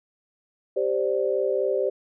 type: chord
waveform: sine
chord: G suspended fourth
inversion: none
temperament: equal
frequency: 392 / 523.3 / 587.3 Hz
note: G4 / C5 / D5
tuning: 0 / 0 / 0 cents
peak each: -25 / -25 / -27 dBFS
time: 0.76-1.9 s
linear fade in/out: 10 ms
effects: none